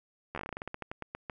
slowing click train, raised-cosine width 0.5 ms, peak -22 dBFS, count 18, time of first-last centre 0.35-1.298 s, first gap 12 ms, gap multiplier 1.17, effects none

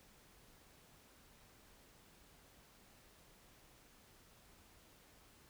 silence, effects pink hiss -65 dBFS RMS until 5.49 s

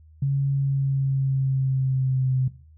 sine tone with pitch glide, 138.3 to 129.79 Hz, C#3 to C3, -4 to -14 cents, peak -19 dBFS, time 0.22-2.48 s, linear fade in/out 5 ms, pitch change -110 cents, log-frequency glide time 0.52-2.36 s, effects noise-tail reverb RT60 0.4 s tail -17 dB re dry + added 78 Hz sine -48 dBFS peak until 2.77 s

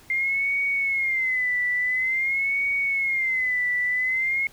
sine tone with vibrato, 2100 Hz, C7, 6 cents sharp, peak -21 dBFS, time 0.1-4.47 s, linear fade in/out 2 ms, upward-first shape sine, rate 0.48 Hz, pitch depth 110 cents each way, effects pink hiss -52 dBFS RMS until 4.52 s

